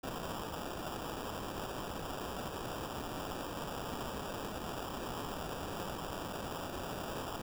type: noise with sample-and-hold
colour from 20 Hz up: white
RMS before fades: -41 dBFS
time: 0.03-7.42 s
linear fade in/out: 10 ms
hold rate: 2100 Hz
effects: none